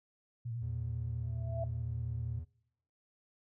sine tone with vibrato, 116.6 Hz, A#2, 1 cent sharp, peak -36 dBFS, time 0.45-2.4 s, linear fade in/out 10 ms, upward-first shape sine, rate 9.9 Hz, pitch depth 61 cents each way
triangle tone with pitch glide, 82.3 to 81.26 Hz, E2 to E2, -2 to -24 cents, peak -38 dBFS, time 0.61-2.45 s, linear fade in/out 20 ms, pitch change -22 cents, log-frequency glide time 0.74-1.06 s
sine tone with exponential growth, 665 Hz, E5, 15 cents sharp, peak -33 dBFS, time 1.22-1.64 s, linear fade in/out 5 ms, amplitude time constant 90 ms
effects noise-tail reverb RT60 0.8 s tail -25 dB re dry

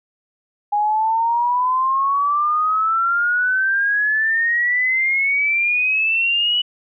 sine exponential sweep, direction up, 821 to 2965 Hz, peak -15 dBFS, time 0.72-6.62 s, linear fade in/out 10 ms, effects none

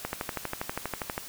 click train, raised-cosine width 0.5 ms, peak -15 dBFS, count 15, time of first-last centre 0.05-1.179 s, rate 12.4 Hz, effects white hiss -43 dBFS RMS until 1.28 s

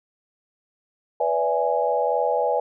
sine chord, E dominant seventh, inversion second, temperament equal with one note detuned, 493.9 / 577.6 / 659.3 / 830.6 Hz, B4 / D5 / E5 / G#5, 0 / -29 / 0 / 0 cents, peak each -24 / -25 / -26 / -24 dBFS, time 1.2-2.6 s, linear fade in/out 5 ms, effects none

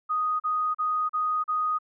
sine tone bursts, 1244.5 Hz, D#6, in tune, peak -23 dBFS, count 5, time 0.09-1.788 s, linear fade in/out 20 ms, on 310 ms, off 37 ms, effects none

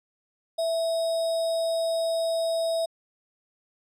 sine tone with sample-and-hold, 659.3 Hz, E5, in tune, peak -23 dBFS, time 0.58-2.86 s, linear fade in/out 10 ms, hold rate 4410 Hz, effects low-pass 10000 Hz 12 dB/octave

